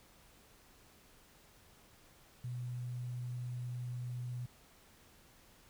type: tone with quantisation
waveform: sine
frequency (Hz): 123.2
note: B2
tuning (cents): -4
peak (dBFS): -38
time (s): 2.44-4.46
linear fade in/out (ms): 5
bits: 11
effects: pink hiss -63 dBFS RMS until 5.69 s